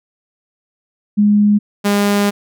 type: tone pair in turn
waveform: sine / sawtooth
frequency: 207.2 / 203.3 Hz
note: G#3 / G#3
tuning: -4 / -37 cents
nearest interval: unison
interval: 33 cents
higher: first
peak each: -8 dBFS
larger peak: neither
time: 1.17-1.59 / 1.84-2.31 s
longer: second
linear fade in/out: 20 ms
effects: none